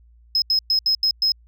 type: tone bursts at uneven times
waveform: sine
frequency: 5130 Hz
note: E8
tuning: 48 cents flat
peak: -14 dBFS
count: 6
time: 0.35-0.42 / 0.5-0.59 / 0.7-0.79 / 0.86-0.95 / 1.03-1.11 / 1.22-1.32 s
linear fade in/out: 2 ms
effects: tanh soft clip ceiling -13 dBFS + added 58 Hz sine -49 dBFS peak until 1.47 s